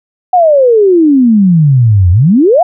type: exponential two-way sweep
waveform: sine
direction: down then up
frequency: 750 to 84.7 to 750 Hz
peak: -3 dBFS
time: 0.33-2.63 s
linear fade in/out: 5 ms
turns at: 2.11 s
effects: none